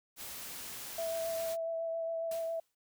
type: noise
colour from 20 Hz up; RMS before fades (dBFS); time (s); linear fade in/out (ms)
white; -44; 0.16-1.57; 50
type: tone with vibrato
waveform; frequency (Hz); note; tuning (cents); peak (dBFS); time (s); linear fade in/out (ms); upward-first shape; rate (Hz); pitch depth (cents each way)
sine; 659.3; E5; 0; -33; 0.98-2.6; 5; sine; 7.3; 14
type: noise with exponential decay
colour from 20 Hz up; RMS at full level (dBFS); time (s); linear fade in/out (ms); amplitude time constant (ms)
white; -45; 2.31-2.75; 5; 95
effects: none